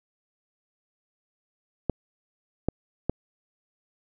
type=clicks; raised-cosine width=2 ms; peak=-10 dBFS; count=3; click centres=1.897 / 2.686 / 3.096 s; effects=none